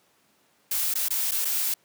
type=noise with dropouts; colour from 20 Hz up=blue; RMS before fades=-26 dBFS; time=0.71-1.74 s; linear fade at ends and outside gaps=5 ms; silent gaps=0.94-0.953 / 1.085-1.105 / 1.312-1.317 / 1.448-1.452 s; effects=pink hiss -64 dBFS RMS until 1.84 s + high-pass 200 Hz 12 dB/octave